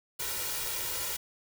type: noise with comb filter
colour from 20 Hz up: white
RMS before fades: -34 dBFS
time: 0.19-1.17 s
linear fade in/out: 10 ms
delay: 2.1 ms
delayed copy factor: +0.7
effects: none